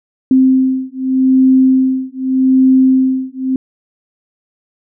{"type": "beating tone pair", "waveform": "sine", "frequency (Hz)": [260.9, 261.73], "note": ["C4", "C4"], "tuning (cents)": [-5, 1], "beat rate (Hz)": 0.83, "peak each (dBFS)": -11, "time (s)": [0.31, 3.56], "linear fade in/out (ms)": 2, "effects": []}